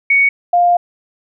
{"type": "tone pair in turn", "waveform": "sine", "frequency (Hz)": [2230, 702.4], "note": ["C#7", "F5"], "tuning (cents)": [10, 10], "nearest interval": "octave + minor sixth", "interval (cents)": 2000, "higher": "first", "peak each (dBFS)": -8, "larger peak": "neither", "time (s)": [[0.1, 0.29], [0.53, 0.77]], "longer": "second", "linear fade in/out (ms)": 5, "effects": []}